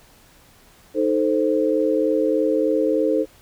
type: chord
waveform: sine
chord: A diminished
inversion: second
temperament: equal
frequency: 311.1 / 440 / 523.3 Hz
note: Eb4 / A4 / C5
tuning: 0 / 0 / 0 cents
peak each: -21 dBFS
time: 0.94-3.26 s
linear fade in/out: 50 ms
effects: pink hiss -52 dBFS RMS until 3.41 s